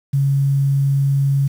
sine tone with quantisation, 138.59 Hz, C#3, in tune, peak -13 dBFS, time 0.13-1.48 s, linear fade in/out 10 ms, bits 7, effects none

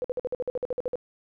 sine tone bursts, 499.8 Hz, B4, 21 cents sharp, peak -25 dBFS, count 13, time 0.02-0.956 s, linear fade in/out 0 ms, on 24 ms, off 52 ms, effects none

